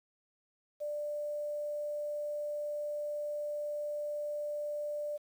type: tone with quantisation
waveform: sine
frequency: 591 Hz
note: D5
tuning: 11 cents sharp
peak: -34 dBFS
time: 0.8-5.18 s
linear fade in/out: 20 ms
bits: 10
effects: none